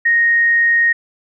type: tone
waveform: sine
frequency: 1864.7 Hz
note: A#6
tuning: in tune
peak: -10 dBFS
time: 0.05-0.93 s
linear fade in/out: 10 ms
effects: none